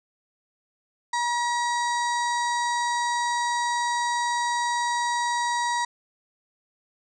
harmonic tone with a mistuned harmonic, 958 Hz, A#5, 47 cents sharp, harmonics 1 / 2 / 4 / 5 / 6 / 7 / 8 / 9, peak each -24 / -30 / -36 / -38 / -40 / -41 / -42 / -43 dBFS, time 1.13-5.85 s, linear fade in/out 5 ms, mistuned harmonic 5, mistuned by -40 cents, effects none

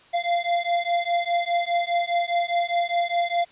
square beating tone pair, 690 / 694.9 Hz, F5 / F5, -21 / -9 cents, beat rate 4.9 Hz, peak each -25 dBFS, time 0.13-3.45 s, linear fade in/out 20 ms, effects white hiss -53 dBFS RMS until 3.51 s + resampled to 8000 Hz

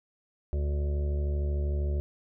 harmonic tone with a mistuned harmonic, 73 Hz, D2, 10 cents flat, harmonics 1 / 2 / 3 / 5 / 6 / 7 / 8 / 9, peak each -26 / -40 / -45 / -40 / -49 / -54 / -45 / -54 dBFS, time 0.53-2 s, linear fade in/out 0 ms, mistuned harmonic 9, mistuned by -29 cents, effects none

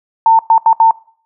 sine tone bursts at uneven times, 900 Hz, A5, 39 cents sharp, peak -4 dBFS, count 4, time 0.26-0.39 / 0.5-0.58 / 0.66-0.73 / 0.8-0.91 s, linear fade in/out 2 ms, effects noise-tail reverb RT60 0.5 s tail -22 dB re dry

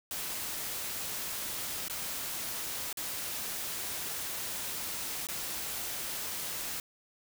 white noise with dropouts, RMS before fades -37 dBFS, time 0.11-6.8 s, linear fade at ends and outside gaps 1 ms, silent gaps 1.882-1.898 / 2.928-2.972 / 5.27-5.287 s, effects none

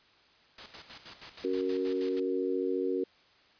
white noise with tremolo, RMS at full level -43 dBFS, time 0.58-2.2 s, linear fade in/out 5 ms, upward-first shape square, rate 6.3 Hz, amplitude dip 65%
sine chord, F# major, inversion second, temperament equal with one note detuned, 277.2 / 372.1 / 466.2 Hz, C#4 / F#4 / A#4, 0 / +10 / 0 cents, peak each -34 / -31 / -33 dBFS, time 1.44-3.04 s, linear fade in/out 5 ms
effects white hiss -62 dBFS RMS until 3.59 s + resampled to 11025 Hz

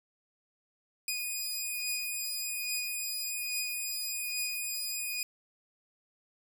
10% pulse beating tone pair, 2473 / 2474.2 Hz, D#7 / D#7, -11 / -10 cents, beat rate 1.2 Hz, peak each -25 / -30 dBFS, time 1.08-5.23 s, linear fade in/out 2 ms, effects none

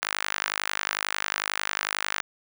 sawtooth tone with high-pass filter, 51.1 Hz, G#1, 27 cents flat, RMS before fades -30 dBFS, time 0.02-2.21 s, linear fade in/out 0 ms, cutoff 1500 Hz, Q 1.5, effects none

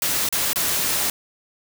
white noise with dropouts, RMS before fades -22 dBFS, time 0.02-1.1 s, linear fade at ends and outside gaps 2 ms, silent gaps 0.289-0.325 / 0.532-0.558 s, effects none

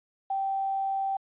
sine tone with quantisation, 779 Hz, G5, 11 cents flat, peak -26 dBFS, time 0.3-1.17 s, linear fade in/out 5 ms, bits 9, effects resampled to 8000 Hz

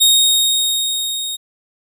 sawtooth tone with level ramp, 3729 Hz, A#7, in tune, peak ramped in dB -5 to -19 dBFS, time 0-1.37 s, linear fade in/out 20 ms, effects none

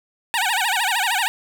15% pulse tone with vibrato, 841 Hz, G#5, 22 cents sharp, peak -12 dBFS, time 0.34-1.28 s, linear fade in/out 0 ms, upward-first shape sine, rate 13 Hz, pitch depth 230 cents each way, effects none

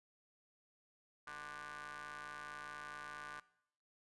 sawtooth ring-modulated tone, 144.6 Hz, D3, 27 cents flat, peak -40 dBFS, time 1.27-3.4 s, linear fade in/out 5 ms, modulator 1330 Hz, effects noise-tail reverb RT60 0.7 s tail -20 dB re dry + resampled to 24000 Hz

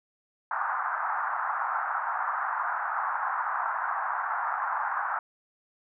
white band-pass noise, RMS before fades -30 dBFS, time 0.51-5.19 s, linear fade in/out 2 ms, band 770 to 1500 Hz, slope 48 dB/octave, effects none

